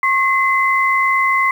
sine tone pair together, 1084.4 / 2047 Hz, C#6 / C7, -38 / -38 cents, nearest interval major seventh, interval 1100 cents, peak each -15 dBFS, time 0.03-1.51 s, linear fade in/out 2 ms, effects 7-bit

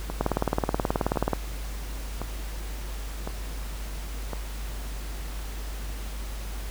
two click trains, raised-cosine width 1 ms, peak -9 / -17 dBFS, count 22 / 5, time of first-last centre 0.21-1.333 / 0.1-4.333 s, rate 18.7 / 0.945 Hz, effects added 50 Hz sine -32 dBFS peak until 6.7 s + pink hiss -42 dBFS RMS until 6.7 s

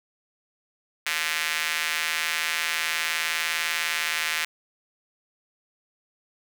square tone with high-pass filter, 79.9 Hz, D#2, 47 cents sharp, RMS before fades -27 dBFS, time 1.06-4.45 s, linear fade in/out 5 ms, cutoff 2000 Hz, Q 1.8, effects none

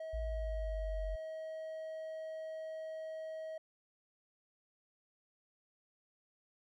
triangle tone with pitch glide, 640 to 635.9 Hz, D#5 to D#5, +49 to +38 cents, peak -39 dBFS, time 0-3.58 s, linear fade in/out 5 ms, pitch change -11 cents, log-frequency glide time 0.15-0.47 s
sine exponential sweep, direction down, 57 to 46.25 Hz, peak -36 dBFS, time 0.13-1.16 s, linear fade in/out 10 ms
effects none

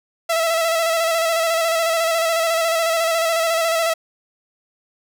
sawtooth tone with vibrato, 660 Hz, E5, 2 cents sharp, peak -13 dBFS, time 0.29-3.94 s, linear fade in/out 10 ms, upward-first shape square, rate 14 Hz, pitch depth 30 cents each way, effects none

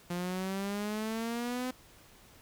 sawtooth exponential sweep, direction up, 173.9 to 256.3 Hz, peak -29 dBFS, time 0.1-1.71 s, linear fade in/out 5 ms, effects pink hiss -58 dBFS RMS until 2.41 s

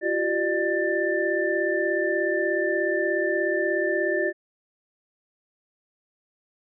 sine tone cluster, 344.9 / 381.6 / 601 / 1774 Hz, F4 / G4 / D5 / A6, -22 / -47 / +40 / +14 cents, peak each -27 dBFS, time 0.01-4.33 s, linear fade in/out 50 ms, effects none

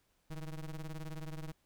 square ring-modulated tone, 79.8 Hz, D#2, 44 cents sharp, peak -38 dBFS, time 0.3-1.52 s, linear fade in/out 5 ms, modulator 70.4 Hz, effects pink hiss -75 dBFS RMS until 1.65 s

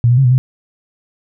sine tone with pitch steps, 118.8 / 122.7 / 135.4 / 123.7 / 129.4 Hz, A#2 / B2 / C#3 / B2 / C3, +33 / -11 / -40 / +3 / -19 cents, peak -7 dBFS, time 0.04-0.38 s, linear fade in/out 0 ms, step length 68 ms, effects none

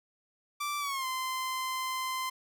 sawtooth tone with pitch glide, 1170 to 1036.3 Hz, D6 to C6, -7 to -17 cents, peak -28 dBFS, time 0.6-2.3 s, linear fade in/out 10 ms, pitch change -210 cents, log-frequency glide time 0.79-1.06 s, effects none

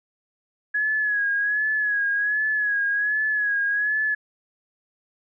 sine tone with vibrato, 1679 Hz, G#6, 18 cents sharp, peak -20 dBFS, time 0.74-4.15 s, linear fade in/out 10 ms, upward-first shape sine, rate 1.3 Hz, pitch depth 52 cents each way, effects none

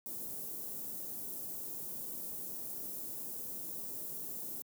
white band-stop noise, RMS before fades -42 dBFS, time 0.06-4.62 s, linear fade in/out 0 ms, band 410 to 13000 Hz, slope 12 dB/octave, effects high-pass 150 Hz 12 dB/octave

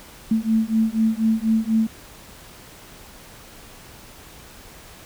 sine beating tone pair, 220 / 224.1 Hz, A3 / A3, 0 / +32 cents, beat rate 4.1 Hz, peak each -20 dBFS, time 0.31-1.87 s, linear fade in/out 5 ms, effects pink hiss -44 dBFS RMS until 5.05 s

